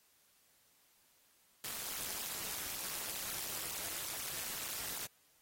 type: noise with amplitude modulation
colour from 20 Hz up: white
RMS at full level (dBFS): -38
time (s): 1.64-5.06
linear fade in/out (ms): 2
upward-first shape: sine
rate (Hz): 213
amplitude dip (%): 90
effects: white hiss -70 dBFS RMS until 5.41 s + AAC 48 kbps